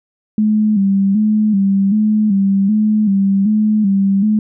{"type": "tone with vibrato", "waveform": "sine", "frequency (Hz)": 204.7, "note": "G#3", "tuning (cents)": -25, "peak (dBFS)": -10, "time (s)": [0.38, 4.39], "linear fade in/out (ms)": 2, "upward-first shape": "square", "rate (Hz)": 1.3, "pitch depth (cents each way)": 75, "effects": []}